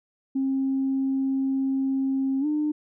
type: tone with pitch glide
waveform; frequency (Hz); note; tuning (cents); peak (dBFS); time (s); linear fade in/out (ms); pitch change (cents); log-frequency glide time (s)
sine; 268.3 to 301.2; C4 to D4; +44 to +44; -21; 0.35-2.72; 10; +200; 2.4-2.46
effects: tanh soft clip ceiling -17 dBFS